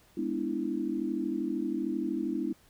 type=chord; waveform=sine; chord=E dominant seventh; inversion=first; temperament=just; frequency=206 / 247.2 / 296.7 / 329.6 Hz; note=G#3 / B3 / D4 / E4; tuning=-14 / +2 / +18 / 0 cents; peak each=-37 / -35 / -34 / -33 dBFS; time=0.17-2.53 s; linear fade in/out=5 ms; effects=pink hiss -62 dBFS RMS until 2.69 s